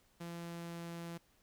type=tone with pitch glide; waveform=sawtooth; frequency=170.3 to 169.32 Hz; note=F3 to E3; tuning=-43 to +47 cents; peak=-39 dBFS; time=0.2-1.18 s; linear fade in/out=10 ms; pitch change=-10 cents; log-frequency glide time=0.3-0.93 s; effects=pink hiss -71 dBFS RMS until 1.42 s